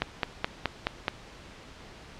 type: click train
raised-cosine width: 0.3 ms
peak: -9 dBFS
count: 6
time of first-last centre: 0.02-1.082 s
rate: 4.71 Hz
effects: pink hiss -48 dBFS RMS until 2.19 s + low-pass 5000 Hz 12 dB/octave